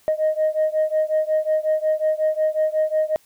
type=beating tone pair; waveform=sine; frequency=620 / 625.5 Hz; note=D#5 / D#5; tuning=-6 / +9 cents; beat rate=5.5 Hz; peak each=-19 / -20 dBFS; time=0.08-3.16 s; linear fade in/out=0 ms; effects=tanh soft clip ceiling -13 dBFS + white hiss -57 dBFS RMS until 3.25 s